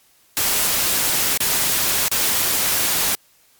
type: noise with dropouts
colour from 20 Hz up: white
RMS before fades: -19 dBFS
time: 0.37-3.15 s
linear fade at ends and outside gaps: 0 ms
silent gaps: 1.374-1.404 / 2.082-2.115 s
effects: white hiss -56 dBFS RMS until 3.59 s + MP3 96 kbps